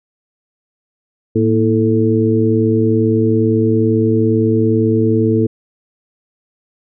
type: harmonic tone with a mistuned harmonic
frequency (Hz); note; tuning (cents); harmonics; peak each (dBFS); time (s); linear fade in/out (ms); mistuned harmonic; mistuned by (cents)
110; A2; 0; 1 / 2 / 3 / 4; -16 / -16 / -16 / -16; 1.35-5.47; 10; 2; +94
effects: none